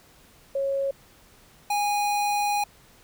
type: tone pair in turn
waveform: sine / square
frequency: 549 / 822.6 Hz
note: C#5 / G#5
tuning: -17 / -17 cents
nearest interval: perfect fifth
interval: 700 cents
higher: second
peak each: -23 dBFS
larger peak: neither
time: 0.55-0.91 / 1.7-2.64 s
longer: second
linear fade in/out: 5 ms
effects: pink hiss -55 dBFS RMS until 3.03 s